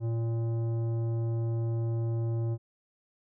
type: tone with tanh clipping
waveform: triangle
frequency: 115 Hz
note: A#2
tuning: 23 cents flat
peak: -29 dBFS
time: 0-2.58 s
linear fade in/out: 50 ms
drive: 16 dB
effects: none